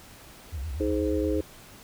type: tone with vibrato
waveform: sine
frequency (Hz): 72.2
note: D2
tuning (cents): -29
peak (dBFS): -30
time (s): 0.52-1.42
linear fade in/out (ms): 20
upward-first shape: sine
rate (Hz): 8.4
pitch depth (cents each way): 250
type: harmonic tone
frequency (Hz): 104.5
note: G#2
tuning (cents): +11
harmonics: 3 / 4 / 5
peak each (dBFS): -27 / -29 / -31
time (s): 0.8-1.41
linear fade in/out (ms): 5
effects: pink hiss -49 dBFS RMS until 1.83 s